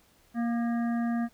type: harmonic tone with a mistuned harmonic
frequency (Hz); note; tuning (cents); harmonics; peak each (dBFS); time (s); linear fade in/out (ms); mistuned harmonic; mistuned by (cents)
234.3; A#3; +9; 1 / 3 / 5 / 7 / 8; -26 / -37 / -44 / -44 / -48; 0.34-1.29; 50; 5; +46
effects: pink hiss -63 dBFS RMS until 1.33 s